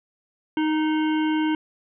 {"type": "harmonic tone with a mistuned harmonic", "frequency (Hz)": 311.1, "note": "D#4", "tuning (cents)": 0, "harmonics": [1, 3, 5, 7, 9, 10], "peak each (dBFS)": [-20, -30, -34, -37, -39, -40], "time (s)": [0.57, 1.55], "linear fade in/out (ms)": 2, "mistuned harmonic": 5, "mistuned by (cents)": -23, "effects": []}